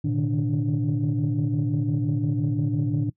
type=tone cluster; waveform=sine; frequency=113.7 / 127.8 / 147.8 / 153.6 / 293.3 Hz; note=A#2 / C3 / D3 / D#3 / D4; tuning=-43 / -40 / +11 / -22 / -2 cents; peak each=-25 / -29 / -26 / -28 / -26 dBFS; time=0.04-3.1 s; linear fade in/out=10 ms; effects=noise-tail reverb RT60 0.1 s tail -22 dB re dry + tanh soft clip ceiling -15 dBFS